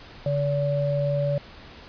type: tone pair together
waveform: sine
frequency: 143.25 / 573 Hz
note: D3 / D5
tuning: -43 / -43 cents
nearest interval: 2 octaves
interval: 2400 cents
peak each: -24 dBFS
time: 0.26-1.38 s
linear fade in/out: 2 ms
effects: pink hiss -45 dBFS RMS until 1.88 s + resampled to 11025 Hz